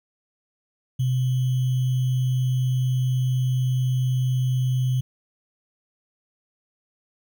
sine tone with sample-and-hold, 127.9 Hz, C3, 39 cents flat, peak -19 dBFS, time 0.99-5.01 s, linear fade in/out 10 ms, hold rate 3150 Hz, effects none

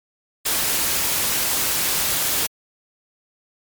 white noise, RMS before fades -21 dBFS, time 0.45-2.47 s, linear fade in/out 10 ms, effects MP3 96 kbps

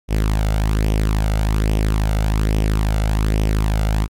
sawtooth tone with flanger, 52.9 Hz, G#1, 33 cents sharp, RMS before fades -17 dBFS, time 0.08-4.08 s, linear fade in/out 50 ms, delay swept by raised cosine 0.34 to 1.44 ms, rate 1.2 Hz, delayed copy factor +0.55, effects MP3 64 kbps

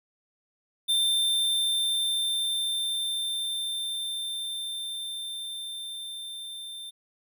square tone with level ramp, 3582 Hz, A7, 30 cents sharp, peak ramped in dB -22 to -38 dBFS, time 0.88-6.91 s, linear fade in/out 20 ms, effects none

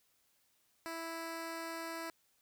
10% pulse tone, 329.6 Hz, E4, in tune, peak -32 dBFS, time 0.86-2.1 s, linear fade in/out 0 ms, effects white hiss -74 dBFS RMS until 2.41 s

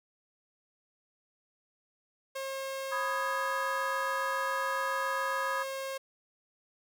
sawtooth tone, 538 Hz, C5, 48 cents sharp, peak -31 dBFS, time 2.35-5.98 s, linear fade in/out 10 ms
sine chord, G# minor, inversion first, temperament just, 996.7 / 1245.9 / 1661.2 Hz, B5 / D#6 / G#6, +16 / +2 / 0 cents, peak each -35 dBFS, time 2.91-5.64 s, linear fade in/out 20 ms
effects none

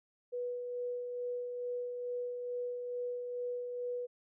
sine tone with tremolo, 490 Hz, B4, 14 cents flat, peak -34 dBFS, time 0.32-4.07 s, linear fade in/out 20 ms, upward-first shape sine, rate 2.3 Hz, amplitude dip 35%, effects none

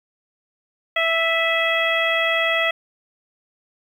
harmonic tone with a mistuned harmonic, 659.3 Hz, E5, in tune, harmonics 1 / 2 / 3 / 4 / 5, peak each -23 / -26 / -21 / -25 / -26 dBFS, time 0.96-2.71 s, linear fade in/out 5 ms, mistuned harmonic 4, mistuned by -32 cents, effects 8-bit

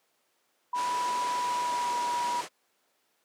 sine tone with pitch glide, 983 to 966.7 Hz, B5 to B5, -8 to -37 cents, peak -27 dBFS, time 0.73-2.41 s, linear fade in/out 5 ms, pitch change -29 cents, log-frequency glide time 1.37-2.06 s
pink low-pass noise, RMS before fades -36 dBFS, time 0.74-2.49 s, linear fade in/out 50 ms, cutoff 8800 Hz, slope 24 dB/octave
effects pink hiss -71 dBFS RMS until 3.24 s + high-pass 400 Hz 12 dB/octave

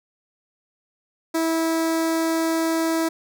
sawtooth tone with notch filter, 326 Hz, E4, 19 cents flat, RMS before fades -22 dBFS, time 1.34-3.09 s, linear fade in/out 10 ms, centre 2900 Hz, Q 1.7, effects none

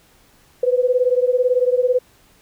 sine beating tone pair, 493.9 / 511.9 Hz, B4 / C5, 0 / -38 cents, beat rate 18 Hz, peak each -16 / -18 dBFS, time 0.63-1.99 s, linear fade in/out 5 ms, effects pink hiss -54 dBFS RMS until 2.41 s

